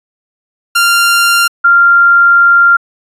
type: tone pair in turn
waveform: sawtooth / sine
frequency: 1390 / 1390 Hz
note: F6 / F6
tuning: -9 / -9 cents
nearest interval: unison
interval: 0 cents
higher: neither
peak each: -3 dBFS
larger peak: neither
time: 0.75-1.48 / 1.64-2.77 s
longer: second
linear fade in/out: 10 ms
effects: resampled to 32000 Hz